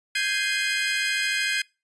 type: chord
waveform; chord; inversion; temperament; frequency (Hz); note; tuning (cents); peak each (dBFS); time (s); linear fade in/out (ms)
30% pulse; Ab major seventh; third; equal with one note detuned; 1568 / 1661.2 / 2085 / 2489; G6 / Ab6 / C7 / Eb7; 0 / 0 / -7 / 0; -26; 0.15-1.62; 5
effects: noise-tail reverb RT60 0.3 s tail -26 dB re dry + resampled to 22050 Hz